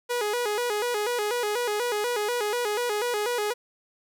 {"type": "tone with vibrato", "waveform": "sawtooth", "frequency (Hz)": 450.5, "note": "A4", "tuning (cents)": 41, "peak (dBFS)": -21, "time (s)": [0.09, 3.54], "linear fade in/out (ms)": 20, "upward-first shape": "square", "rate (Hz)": 4.1, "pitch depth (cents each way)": 130, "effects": []}